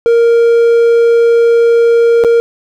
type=tone with dropouts; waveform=triangle; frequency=466.2 Hz; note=A#4; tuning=in tune; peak=-3 dBFS; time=0.06-2.4 s; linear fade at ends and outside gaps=0 ms; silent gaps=2.238-2.247 s; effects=none